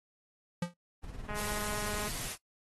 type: tone with exponential decay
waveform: square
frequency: 174.61 Hz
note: F3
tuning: in tune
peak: -28 dBFS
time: 0.62-0.74 s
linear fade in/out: 5 ms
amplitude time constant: 26 ms
type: noise with tremolo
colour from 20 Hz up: brown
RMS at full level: -40 dBFS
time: 1.03-2.28 s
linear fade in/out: 10 ms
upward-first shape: sine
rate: 19 Hz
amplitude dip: 60%
type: click train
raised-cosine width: 0.5 ms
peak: -27 dBFS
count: 166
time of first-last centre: 1.29-2.079 s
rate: 209 Hz
type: noise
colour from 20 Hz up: white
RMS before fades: -39 dBFS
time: 1.34-2.37 s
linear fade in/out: 50 ms
effects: noise-tail reverb RT60 0.1 s tail -18 dB re dry + AAC 32 kbps